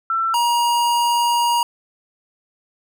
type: tone pair in turn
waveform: sine / square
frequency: 1340 / 949.4 Hz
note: E6 / A#5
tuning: +28 / +31 cents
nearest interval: tritone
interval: 597 cents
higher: first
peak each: -17 / -16 dBFS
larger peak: second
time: 0.1-0.34 / 0.34-1.63 s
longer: second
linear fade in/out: 2 ms
effects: none